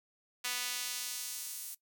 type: tone with high-pass filter sweep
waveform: sawtooth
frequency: 247 Hz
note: B3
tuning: in tune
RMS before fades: -39 dBFS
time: 0.44-1.75 s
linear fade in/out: 10 ms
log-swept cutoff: 2300 to 10000 Hz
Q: 0.71
effects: noise-tail reverb RT60 0.1 s tail -18 dB re dry